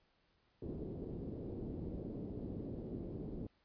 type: low-pass noise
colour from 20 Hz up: white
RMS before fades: -44 dBFS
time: 0.62-3.47 s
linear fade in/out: 2 ms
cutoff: 390 Hz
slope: 24 dB/octave
effects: pink hiss -75 dBFS RMS until 3.64 s + resampled to 11025 Hz